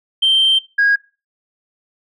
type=tone pair in turn; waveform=sine; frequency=3135 / 1640.7 Hz; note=G7 / G#6; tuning=-1 / -22 cents; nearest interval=major seventh; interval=1121 cents; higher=first; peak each=-9 dBFS; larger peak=neither; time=0.22-0.59 / 0.78-0.96 s; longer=first; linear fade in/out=10 ms; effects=noise-tail reverb RT60 0.3 s tail -20 dB re dry + tanh soft clip ceiling -7 dBFS